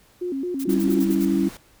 sine tone with vibrato, 311.1 Hz, D#4, in tune, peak -24 dBFS, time 0.21-1.12 s, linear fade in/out 10 ms, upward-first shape square, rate 4.5 Hz, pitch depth 240 cents each way
blue noise bursts, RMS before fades -36 dBFS, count 7, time 0.59-1.255 s, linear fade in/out 10 ms, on 53 ms, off 49 ms
sine chord, C# diminished, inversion second, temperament equal, 196 / 277.2 / 329.6 Hz, G3 / C#4 / E4, 0 / 0 / 0 cents, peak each -22 dBFS, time 0.67-1.49 s, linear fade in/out 10 ms
pink noise, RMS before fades -41 dBFS, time 0.69-1.57 s, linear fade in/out 2 ms
effects pink hiss -56 dBFS RMS until 1.8 s

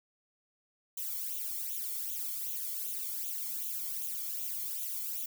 violet noise with flanger, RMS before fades -37 dBFS, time 0.97-5.26 s, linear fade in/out 5 ms, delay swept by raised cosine 0.29 to 0.94 ms, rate 2.6 Hz, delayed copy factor +0.85, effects none

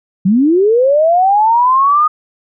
sine linear sweep, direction up, 175.8 to 1244.5 Hz, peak -7 dBFS, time 0.25-2.08 s, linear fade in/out 10 ms, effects none

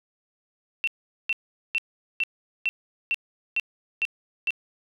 sine tone bursts, 2702 Hz, E7, 42 cents sharp, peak -21 dBFS, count 9, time 0.84-4.506 s, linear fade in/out 0 ms, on 34 ms, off 420 ms, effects none

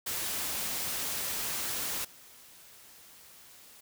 white noise with level steps, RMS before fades -34 / -54 dBFS, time 0.06-3.81 s, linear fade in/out 10 ms, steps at 2.04 s, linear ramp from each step 10 ms, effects none

